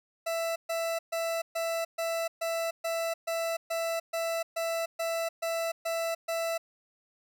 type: tone bursts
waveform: 40% pulse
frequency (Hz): 663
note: E5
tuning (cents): +10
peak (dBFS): -28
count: 15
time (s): 0.26-6.58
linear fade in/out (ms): 10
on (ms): 300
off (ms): 130
effects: none